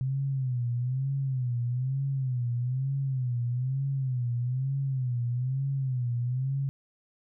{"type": "tone with vibrato", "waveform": "sine", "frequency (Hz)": 128.5, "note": "C3", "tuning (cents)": -31, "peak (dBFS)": -26, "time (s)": [0.01, 6.69], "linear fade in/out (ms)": 0, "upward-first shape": "sine", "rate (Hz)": 1.1, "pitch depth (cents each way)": 120, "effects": []}